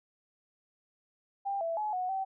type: tone with pitch steps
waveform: sine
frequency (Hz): 794 / 664 / 849 / 734 / 769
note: G5 / E5 / G#5 / F#5 / G5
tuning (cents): +22 / +12 / +38 / -14 / -33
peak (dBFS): -30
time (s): 1.45-2.25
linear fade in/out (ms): 20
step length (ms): 160
effects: none